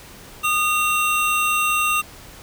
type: tone pair together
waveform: square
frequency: 1226.4 / 2735 Hz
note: D#6 / F7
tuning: -25 / -37 cents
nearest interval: octave + major second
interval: 1388 cents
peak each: -21 dBFS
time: 0.43-2.02 s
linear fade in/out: 20 ms
effects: pink hiss -42 dBFS RMS until 2.42 s